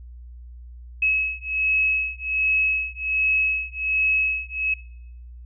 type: beating tone pair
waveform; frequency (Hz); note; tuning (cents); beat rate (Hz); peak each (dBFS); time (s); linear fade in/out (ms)
sine; 2571 / 2572.3; E7 / E7; -44 / -43; 1.3; -23; 1.02-4.74; 5
effects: noise-tail reverb RT60 0.8 s tail -21 dB re dry + added 60 Hz sine -38 dBFS peak until 5.45 s